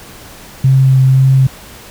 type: tone with vibrato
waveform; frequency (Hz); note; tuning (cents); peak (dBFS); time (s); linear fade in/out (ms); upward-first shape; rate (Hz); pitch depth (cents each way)
sine; 132.5; C3; +22; -5; 0.64-1.47; 5; sine; 1.9; 11
effects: pink hiss -35 dBFS RMS until 1.9 s